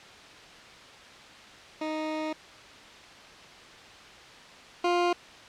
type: tone pair in turn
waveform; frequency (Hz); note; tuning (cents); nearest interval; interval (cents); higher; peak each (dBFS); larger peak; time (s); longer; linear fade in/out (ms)
20% pulse; 311.1 / 351.2; D#4 / F4; 0 / +10; major second; 210; second; -25 / -18; second; 1.81-2.33 / 4.84-5.13; first; 5
effects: white hiss -48 dBFS RMS until 5.48 s + low-pass 4000 Hz 12 dB/octave